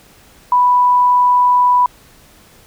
sine tone, 987.8 Hz, B5, in tune, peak -8 dBFS, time 0.52-1.86 s, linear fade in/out 2 ms, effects pink hiss -46 dBFS RMS until 2.66 s

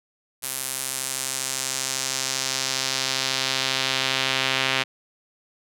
sawtooth tone with band-pass filter sweep, 132.6 Hz, C3, 23 cents sharp, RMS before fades -26 dBFS, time 0.42-4.84 s, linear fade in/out 20 ms, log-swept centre 11000 to 2800 Hz, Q 1.4, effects none

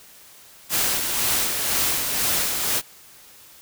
white noise with tremolo, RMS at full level -21 dBFS, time 0.69-2.82 s, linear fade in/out 50 ms, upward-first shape sine, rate 2 Hz, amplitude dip 40%, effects white hiss -48 dBFS RMS until 3.61 s

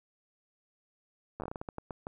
slowing click train, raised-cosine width 1 ms, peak -24 dBFS, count 13, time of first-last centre 1.4-2.069 s, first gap 9 ms, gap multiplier 1.3, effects 11-bit

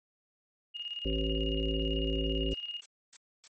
sine tone with tremolo, 2854 Hz, F7, 37 cents sharp, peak -34 dBFS, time 0.74-2.81 s, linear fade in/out 20 ms, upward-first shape square, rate 18 Hz, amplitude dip 60%
harmonic tone, 54.4 Hz, A1, 19 cents flat, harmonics 1 / 3 / 5 / 7 / 9 / 10, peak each -31 / -39 / -36 / -36 / -42 / -42 dBFS, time 1.05-2.54 s, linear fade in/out 5 ms
blue noise bursts, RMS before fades -47 dBFS, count 4, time 2.51-3.476 s, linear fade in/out 2 ms, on 39 ms, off 270 ms
effects MP3 32 kbps

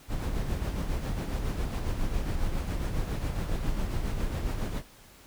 brown noise with tremolo, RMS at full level -28 dBFS, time 0.08-4.83 s, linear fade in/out 50 ms, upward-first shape sine, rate 7.3 Hz, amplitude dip 45%, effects pink hiss -54 dBFS RMS until 5.26 s

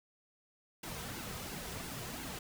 pink noise with flanger, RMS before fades -43 dBFS, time 0.83-2.39 s, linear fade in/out 5 ms, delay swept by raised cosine 1.6 to 3.6 ms, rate 2.9 Hz, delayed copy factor -0.6, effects none

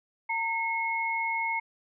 sine tone pair together, 914 / 2172 Hz, A#5 / C#7, -34 / -36 cents, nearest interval octave + minor third, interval 1498 cents, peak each -30 / -29 dBFS, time 0.29-1.6 s, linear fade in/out 10 ms, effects none

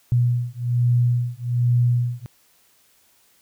sine beating tone pair, 120.8 / 122 Hz, B2 / B2, -38 / -21 cents, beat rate 1.2 Hz, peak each -20 dBFS, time 0.12-2.26 s, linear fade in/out 0 ms, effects white hiss -59 dBFS RMS until 3.41 s

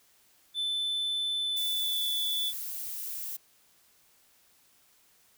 triangle tone with pitch glide, 3520 to 3464 Hz, A7 to A7, 0 to -28 cents, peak -27 dBFS, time 0.54-2.53 s, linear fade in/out 50 ms, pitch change -28 cents, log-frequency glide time 1.4-2.06 s
violet noise, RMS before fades -37 dBFS, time 1.56-3.37 s, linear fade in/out 10 ms
effects white hiss -64 dBFS RMS until 5.37 s

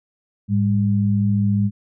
sine tone pair together, 106.4 / 200.9 Hz, G#2 / G3, +42 / +43 cents, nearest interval major seventh, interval 1101 cents, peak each -18 dBFS, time 0.48-1.71 s, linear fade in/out 50 ms, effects none

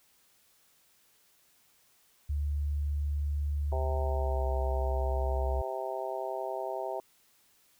sine tone with pitch glide, 72.8 to 65.99 Hz, D2 to C2, -15 to +15 cents, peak -28 dBFS, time 2.29-5.62 s, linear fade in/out 10 ms, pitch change -170 cents, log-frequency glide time 3.93-4.44 s
harmonic tone, 130.81 Hz, C3, in tune, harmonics 3 / 4 / 5 / 6 / 7, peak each -39 / -40 / -36 / -40 / -41 dBFS, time 3.72-7 s, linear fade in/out 2 ms
effects white hiss -66 dBFS RMS until 7.79 s

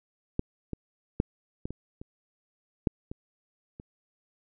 clicks, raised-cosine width 3 ms, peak -13 / -20 / -10 / -20 / -24 / -28 / -10 / -24 / -29 dBFS, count 9, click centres 0.394 / 0.733 / 1.201 / 1.655 / 1.706 / 2.015 / 2.872 / 3.115 / 3.799 s, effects none

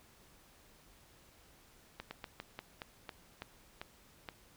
slowing click train, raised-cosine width 0.3 ms, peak -26 dBFS, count 10, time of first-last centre 2-4.288 s, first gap 110 ms, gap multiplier 1.2, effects pink hiss -63 dBFS RMS until 4.56 s

